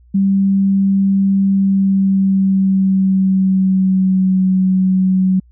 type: tone with pitch glide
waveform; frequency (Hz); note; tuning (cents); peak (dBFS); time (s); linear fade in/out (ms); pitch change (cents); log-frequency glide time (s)
sine; 195.3 to 187.34; G3 to F#3; -6 to +22; -10; 0.14-5.4; 10; -72; 1.49-4.44
effects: added 60 Hz sine -44 dBFS peak until 5.51 s